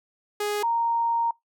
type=tone pair in turn; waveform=sawtooth / sine; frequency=415.3 / 929.1 Hz; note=G#4 / A#5; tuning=0 / -6 cents; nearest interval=octave + major second; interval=1394 cents; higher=second; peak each=-21 dBFS; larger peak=neither; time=0.4-0.63 / 0.63-1.31 s; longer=second; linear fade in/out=5 ms; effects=noise-tail reverb RT60 0.2 s tail -26 dB re dry